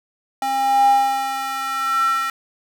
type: tone with high-pass filter sweep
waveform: square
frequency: 268.4 Hz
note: C4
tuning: 44 cents sharp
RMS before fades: -19 dBFS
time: 0.42-2.3 s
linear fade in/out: 2 ms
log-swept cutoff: 660 to 1500 Hz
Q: 9.1
effects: none